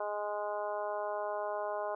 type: harmonic tone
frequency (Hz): 207.7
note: G#3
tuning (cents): 0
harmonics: 2 / 3 / 4 / 5 / 6 / 7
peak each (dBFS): -42 / -36 / -40 / -41 / -48 / -48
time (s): 0-1.95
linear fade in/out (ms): 5
effects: none